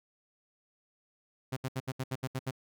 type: tone bursts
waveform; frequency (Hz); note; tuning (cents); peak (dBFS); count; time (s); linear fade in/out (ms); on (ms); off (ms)
sawtooth; 130.81; C3; 0; -28; 9; 1.52-2.511; 10; 47; 71
effects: none